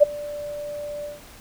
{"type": "tone with ADSR envelope", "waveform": "sine", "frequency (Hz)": 587.3, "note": "D5", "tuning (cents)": 0, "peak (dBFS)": -6, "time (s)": [0, 1.21], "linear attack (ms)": 28, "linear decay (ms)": 13, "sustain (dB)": -23, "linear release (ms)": 160, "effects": ["pink hiss -46 dBFS RMS until 1.4 s"]}